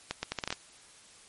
accelerating click train, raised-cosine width 0.2 ms, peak -14 dBFS, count 8, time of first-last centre 0.11-0.526 s, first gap 120 ms, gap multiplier 0.75, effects white hiss -55 dBFS RMS until 1.28 s + MP3 48 kbps

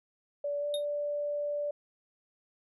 sine tone with pitch glide, 577 to 584.4 Hz, D5 to D5, -31 to -9 cents, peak -30 dBFS, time 0.44-1.71 s, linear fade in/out 5 ms, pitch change +22 cents, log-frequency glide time 0.6-0.65 s
square tone with exponential decay, 3700 Hz, A#7, 14 cents flat, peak -31 dBFS, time 0.74-0.85 s, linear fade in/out 1 ms, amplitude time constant 22 ms
effects resampled to 32000 Hz

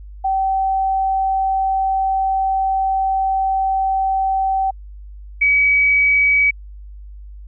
sine tone pair in turn, 770 / 2274 Hz, G5 / C#7, -31 / +44 cents, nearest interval octave + perfect fifth, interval 1875 cents, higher second, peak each -15 / -11 dBFS, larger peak second, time 0.24-4.71 / 5.41-6.51 s, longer first, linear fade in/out 10 ms, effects added 50 Hz sine -33 dBFS peak until 7.47 s

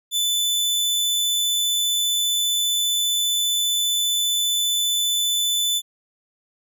sawtooth tone, 3505 Hz, A7, 7 cents flat, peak -16 dBFS, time 0.11-5.82 s, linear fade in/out 50 ms, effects none

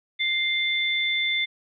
sine tone pair together, 2093 / 3532 Hz, C7 / A7, 0 / +6 cents, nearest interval major sixth, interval 906 cents, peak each -24 / -25 dBFS, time 0.19-1.46 s, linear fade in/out 20 ms, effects none

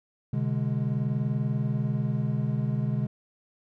triangle chord, G# diminished, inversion first, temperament equal with one note detuned, 126.5 / 146.83 / 207.7 Hz, B2 / D3 / G#3, +42 / 0 / 0 cents, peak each -26 / -27 / -29 dBFS, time 0.33-3.07 s, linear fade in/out 5 ms, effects none

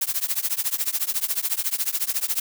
blue noise with tremolo, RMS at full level -21 dBFS, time 0.01-2.4 s, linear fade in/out 5 ms, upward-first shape triangle, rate 14 Hz, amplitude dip 100%, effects none

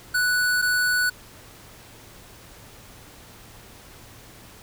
square tone pair in turn, 1480 / 1480 Hz, F#6 / F#6, 0 / 0 cents, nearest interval unison, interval 0 cents, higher neither, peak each -20 dBFS, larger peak neither, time 0.14-0.62 / 0.62-1.1 s, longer neither, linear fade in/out 10 ms, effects added 112 Hz sine -54 dBFS peak until 4.62 s + pink hiss -47 dBFS RMS until 4.62 s

